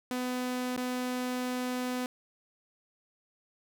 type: tone with dropouts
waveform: sawtooth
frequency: 250.7 Hz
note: B3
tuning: 26 cents sharp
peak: -27 dBFS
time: 0.11-2.06 s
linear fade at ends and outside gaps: 1 ms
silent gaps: 0.765-0.775 s
effects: none